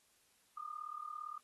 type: tone with amplitude modulation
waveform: sine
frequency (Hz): 1217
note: D#6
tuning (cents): -39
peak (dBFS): -39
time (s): 0.57-1.38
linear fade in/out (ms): 5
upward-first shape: sine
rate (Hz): 37.6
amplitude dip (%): 85
effects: white hiss -72 dBFS RMS until 1.43 s + AAC 32 kbps